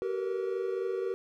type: tone cluster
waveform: triangle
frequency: 382.9 / 453.9 / 477.7 Hz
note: G4 / A#4 / A#4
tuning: -41 / -46 / +42 cents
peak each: -30 / -36 / -33 dBFS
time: 0.02-1.14 s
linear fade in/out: 0 ms
effects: none